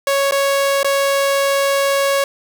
sawtooth tone with dropouts, 554.4 Hz, C#5, in tune, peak -10 dBFS, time 0.07-2.24 s, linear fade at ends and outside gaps 2 ms, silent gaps 0.311-0.321 / 0.831-0.845 s, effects none

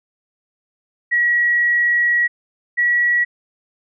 sine tone pair in turn, 1917 / 1928.1 Hz, A#6 / B6, +48 / -42 cents, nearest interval unison, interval 10 cents, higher second, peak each -13 dBFS, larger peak neither, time 1.11-2.28 / 2.77-3.25 s, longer first, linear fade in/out 20 ms, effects none

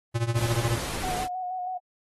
square tone with tremolo, 116.7 Hz, A#2, 2 cents sharp, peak -21 dBFS, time 0.14-0.79 s, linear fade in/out 20 ms, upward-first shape triangle, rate 14 Hz, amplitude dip 90%
pink noise, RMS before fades -33 dBFS, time 0.34-1.28 s, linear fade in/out 50 ms
sine tone with vibrato, 733 Hz, F#5, 16 cents flat, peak -29 dBFS, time 1.03-1.78 s, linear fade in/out 10 ms, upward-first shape square, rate 6.3 Hz, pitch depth 25 cents each way
effects AAC 32 kbps

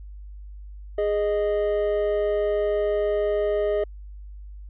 triangle tone pair together, 413.8 / 620 Hz, G#4 / D#5, -6 / -6 cents, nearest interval perfect fifth, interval 700 cents, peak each -21 / -22 dBFS, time 0.98-3.84 s, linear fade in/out 5 ms, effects added 50 Hz sine -37 dBFS peak until 4.69 s + resampled to 8000 Hz

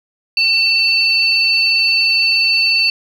sine tone pair together, 2684 / 4507 Hz, E7 / C#8, +31 / +28 cents, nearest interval major sixth, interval 897 cents, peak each -13 dBFS, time 0.37-2.9 s, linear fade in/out 2 ms, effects tanh soft clip ceiling -3 dBFS

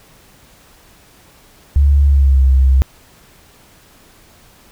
sine tone with pitch glide, 70.8 to 66.06 Hz, C#2 to C2, +37 to +17 cents, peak -7 dBFS, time 1.76-2.82 s, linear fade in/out 0 ms, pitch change -120 cents, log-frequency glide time 2.06-2.43 s, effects pink hiss -47 dBFS RMS until 4.71 s

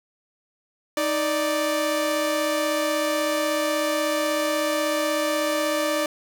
sawtooth tone pair together, 311.8 / 587.3 Hz, D#4 / D5, +4 / 0 cents, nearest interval major seventh, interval 1096 cents, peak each -23 / -19 dBFS, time 0.97-6.06 s, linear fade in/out 2 ms, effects none

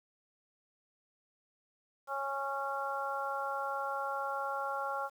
harmonic tone, 275.5 Hz, C#4, 11 cents flat, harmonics 2 / 3 / 4 / 5, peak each -40 / -38 / -40 / -38 dBFS, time 2.07-5.1 s, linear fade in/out 50 ms, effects 10-bit

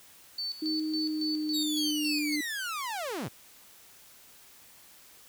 sine tone with tremolo, 4502 Hz, C#8, 26 cents sharp, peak -31 dBFS, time 0.38-2.36 s, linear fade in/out 5 ms, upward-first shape square, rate 3.6 Hz, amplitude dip 75%
sine tone with pitch glide, 311.1 to 297.9 Hz, D#4 to D4, 0 to +25 cents, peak -29 dBFS, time 0.62-2.41 s, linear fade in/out 5 ms, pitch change -75 cents, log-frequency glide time 0.92-2.26 s
sawtooth linear sweep, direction down, 3876 to 82.41 Hz, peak -29 dBFS, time 1.53-3.29 s, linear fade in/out 20 ms
effects white hiss -55 dBFS RMS until 5.28 s

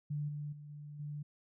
sine tone with level steps, 147.4 Hz, D3, 7 cents sharp, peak -34 / -38 / -47 / -45 / -39 dBFS, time 0.1-1.23 s, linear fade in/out 10 ms, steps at 0.28 / 0.52 / 0.69 / 0.99 s, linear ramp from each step 10 ms, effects none

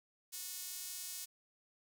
sawtooth tone with high-pass filter, 364.3 Hz, F#4, 27 cents flat, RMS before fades -45 dBFS, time 0.32-1.26 s, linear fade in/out 20 ms, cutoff 6600 Hz, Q 0.77, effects none

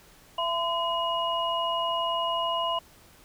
sine tone cluster, 672 / 1019 / 2890 Hz, E5 / C6 / F#7, +33 / -46 / -41 cents, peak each -30 / -28 / -31 dBFS, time 0.38-2.79 s, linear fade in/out 5 ms, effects pink hiss -55 dBFS RMS until 3.24 s

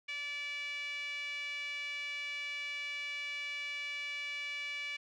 5% pulse tone with band-pass filter, 579 Hz, D5, 25 cents flat, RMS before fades -40 dBFS, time 0.08-4.97 s, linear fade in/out 10 ms, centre 2400 Hz, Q 6, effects none

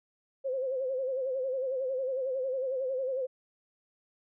sine tone with vibrato, 523.3 Hz, C5, in tune, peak -29 dBFS, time 0.44-3.27 s, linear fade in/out 20 ms, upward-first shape sine, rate 11 Hz, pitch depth 73 cents each way, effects none

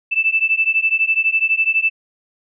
sine beating tone pair, 2637 / 2649 Hz, E7 / E7, 0 / +8 cents, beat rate 12 Hz, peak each -17 dBFS, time 0.11-1.9 s, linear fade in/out 20 ms, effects none

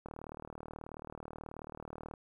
click train, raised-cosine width 1 ms, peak -30 dBFS, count 81, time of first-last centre 0.06-2.138 s, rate 38.5 Hz, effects 11-bit

